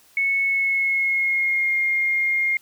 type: tone with pitch glide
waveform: sine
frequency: 2203 to 2128 Hz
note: C#7 to C7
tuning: -11 to +29 cents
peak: -18 dBFS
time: 0.17-2.57 s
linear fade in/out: 2 ms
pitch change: -60 cents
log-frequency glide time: 0.43-1.76 s
effects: white hiss -55 dBFS RMS until 2.61 s